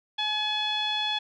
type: tone with low-pass filter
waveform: sawtooth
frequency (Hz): 850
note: G#5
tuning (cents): +40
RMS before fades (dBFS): -28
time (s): 0.18-1.19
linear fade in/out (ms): 10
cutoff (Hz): 3500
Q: 8.1
effects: none